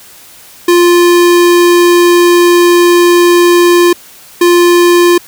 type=tone pair in turn; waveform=square; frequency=349.2 / 349.2 Hz; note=F4 / F4; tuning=0 / 0 cents; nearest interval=unison; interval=0 cents; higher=neither; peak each=-4 dBFS; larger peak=neither; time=0.68-3.93 / 4.41-5.18 s; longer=first; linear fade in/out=5 ms; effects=white hiss -36 dBFS RMS until 5.27 s